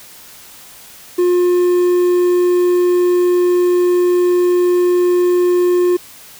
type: tone with quantisation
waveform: triangle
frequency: 356.3 Hz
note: F4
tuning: 35 cents sharp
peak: -8 dBFS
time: 1.18-5.97 s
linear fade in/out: 10 ms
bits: 6
effects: white hiss -39 dBFS RMS until 6.39 s